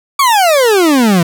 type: exponential sweep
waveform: 40% pulse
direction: down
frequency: 1156 to 162.6 Hz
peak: -6 dBFS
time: 0.19-1.23 s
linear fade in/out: 5 ms
effects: none